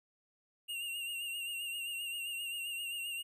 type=tone with vibrato; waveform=square; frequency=2794 Hz; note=F7; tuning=in tune; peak=-38 dBFS; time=0.68-3.23 s; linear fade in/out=20 ms; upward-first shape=sine; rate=7.6 Hz; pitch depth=45 cents each way; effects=none